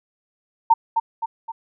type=tone with echo; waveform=sine; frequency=910 Hz; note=A#5; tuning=42 cents flat; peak=-9 dBFS; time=0.7-0.74 s; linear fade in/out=10 ms; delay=260 ms; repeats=3; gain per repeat=-6 dB; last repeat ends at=1.52 s; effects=none